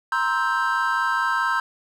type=chord; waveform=triangle; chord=C dominant seventh; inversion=third; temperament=just; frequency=941.9 / 1046.5 / 1308.1 / 1569.8 Hz; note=Bb5 / C6 / E6 / G6; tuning=+18 / 0 / -14 / +2 cents; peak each=-25 / -24 / -24 / -22 dBFS; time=0.12-1.6 s; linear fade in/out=2 ms; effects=none